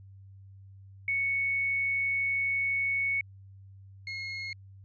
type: tone pair in turn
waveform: sine / 35% pulse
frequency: 2217 / 2158 Hz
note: C#7 / C#7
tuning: 0 / -47 cents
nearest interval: unison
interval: 47 cents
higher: first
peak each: -26 / -33 dBFS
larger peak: first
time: 1.08-3.21 / 4.07-4.53 s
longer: first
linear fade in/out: 2 ms
effects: added 97 Hz sine -48 dBFS peak until 4.84 s + resampled to 16000 Hz